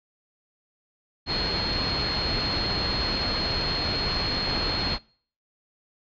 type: tone in noise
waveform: sine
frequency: 4257 Hz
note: C8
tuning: 29 cents sharp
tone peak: -26 dBFS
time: 1.26-4.99 s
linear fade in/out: 50 ms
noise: pink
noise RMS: -28 dBFS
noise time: 1.26-4.99 s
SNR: -1 dB
effects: noise-tail reverb RT60 0.5 s tail -25 dB re dry + resampled to 11025 Hz